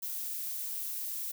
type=noise; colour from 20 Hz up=violet; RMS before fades=-37 dBFS; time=0.02-1.32 s; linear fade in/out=10 ms; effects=none